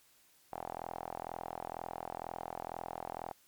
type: tone with band-pass filter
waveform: sawtooth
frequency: 42.09 Hz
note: E1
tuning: 37 cents sharp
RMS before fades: -43 dBFS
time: 0.52-3.32 s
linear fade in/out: 0 ms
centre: 780 Hz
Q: 4.6
effects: white hiss -66 dBFS RMS until 3.47 s + MP3 96 kbps